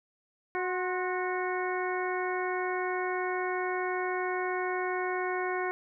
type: harmonic tone with a mistuned harmonic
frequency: 367.1 Hz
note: F#4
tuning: 14 cents flat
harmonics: 1 / 2 / 3 / 4 / 5 / 6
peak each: -32 / -35 / -37 / -38 / -39 / -40 dBFS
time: 0.55-5.71 s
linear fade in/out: 0 ms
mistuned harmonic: 3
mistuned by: -52 cents
effects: none